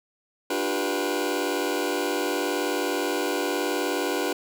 sawtooth chord, G dominant seventh, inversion second, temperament just, 294 / 352.8 / 392 / 490 Hz, D4 / F4 / G4 / B4, +2 / +18 / 0 / -14 cents, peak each -26 dBFS, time 0.5-4.33 s, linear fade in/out 5 ms, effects none

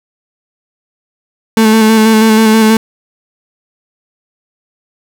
35% pulse tone with vibrato, 220 Hz, A3, in tune, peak -3 dBFS, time 1.57-2.77 s, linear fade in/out 2 ms, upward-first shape square, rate 6.2 Hz, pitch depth 21 cents each way, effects none

